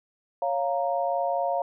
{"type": "chord", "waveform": "sine", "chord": "Bb minor", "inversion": "first", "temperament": "equal", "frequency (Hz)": [554.4, 698.5, 932.3], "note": ["Db5", "F5", "Bb5"], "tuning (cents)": [0, 0, 0], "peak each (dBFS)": [-28, -26, -31], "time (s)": [0.42, 1.62], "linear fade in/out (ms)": 2, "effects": []}